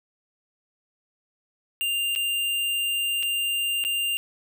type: tone with dropouts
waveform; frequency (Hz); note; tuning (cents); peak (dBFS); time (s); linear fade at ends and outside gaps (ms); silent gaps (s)
square; 2794; F7; 0; -24; 1.81-4.17; 0; 2.151-2.16 / 3.227-3.231 / 3.839-3.849
effects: none